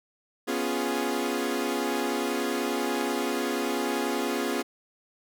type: chord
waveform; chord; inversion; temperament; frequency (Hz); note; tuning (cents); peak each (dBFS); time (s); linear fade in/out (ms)
sawtooth; C# dominant seventh; third; equal; 246.9 / 277.2 / 349.2 / 415.3; B3 / C#4 / E#4 / G#4; 0 / 0 / 0 / 0; -28; 0.47-4.63; 20
effects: none